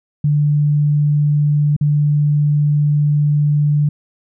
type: tone with dropouts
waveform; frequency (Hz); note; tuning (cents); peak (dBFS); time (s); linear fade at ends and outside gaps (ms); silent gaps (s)
sine; 147.5; D3; +8; -11; 0.24-3.89; 5; 1.765-1.81
effects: none